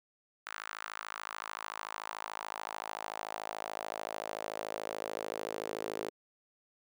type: tone with high-pass filter sweep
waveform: sawtooth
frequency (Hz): 53.6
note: A1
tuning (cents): -45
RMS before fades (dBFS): -41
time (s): 0.46-6.1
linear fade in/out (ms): 10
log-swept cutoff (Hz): 1400 to 420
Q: 2.7
effects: none